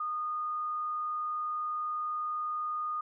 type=tone; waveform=sine; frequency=1228 Hz; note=D#6; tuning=23 cents flat; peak=-31 dBFS; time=0-3.01 s; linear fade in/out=5 ms; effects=none